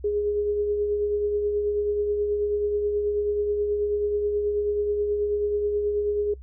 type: tone with tremolo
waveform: sine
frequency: 413.9 Hz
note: G#4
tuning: 6 cents flat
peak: -20 dBFS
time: 0.04-6.34 s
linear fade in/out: 5 ms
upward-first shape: triangle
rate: 9.3 Hz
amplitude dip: 40%
effects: noise-tail reverb RT60 0.1 s tail -23 dB re dry + added 64 Hz sine -39 dBFS peak until 6.42 s